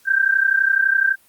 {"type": "tone pair together", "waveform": "sine", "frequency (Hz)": [1561, 1592.9], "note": ["G6", "G6"], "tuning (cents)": [-8, 27], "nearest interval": "unison", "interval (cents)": 35, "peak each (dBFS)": -17, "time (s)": [0.05, 1.16], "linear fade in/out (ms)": 50, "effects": ["white hiss -55 dBFS RMS until 1.28 s", "Opus 48 kbps"]}